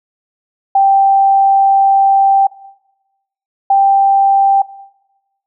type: tone pair in turn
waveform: sine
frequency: 784 / 787.5 Hz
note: G5 / G5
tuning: 0 / +8 cents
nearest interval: unison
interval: 8 cents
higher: second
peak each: -6 dBFS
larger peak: neither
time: 0.75-2.47 / 3.7-4.62 s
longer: first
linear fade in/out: 5 ms
effects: noise-tail reverb RT60 1.0 s tail -20 dB re dry